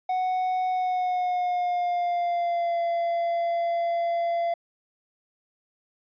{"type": "tone with pitch glide", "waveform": "triangle", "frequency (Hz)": [740, 682.5], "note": ["F#5", "F5"], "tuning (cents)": [0, -40], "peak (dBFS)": -21, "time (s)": [0.09, 4.54], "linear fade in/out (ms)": 5, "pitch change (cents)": -140, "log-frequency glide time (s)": [0.7, 2.8], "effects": ["resampled to 11025 Hz"]}